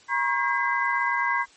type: tone cluster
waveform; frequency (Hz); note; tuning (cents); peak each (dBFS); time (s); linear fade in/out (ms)
sine; 957 / 1085 / 1611 / 2026; A#5 / C#6 / G6 / B6; +45 / -37 / +47 / +44; -27; 0.08-1.46; 50
effects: white hiss -54 dBFS RMS until 1.56 s + MP3 32 kbps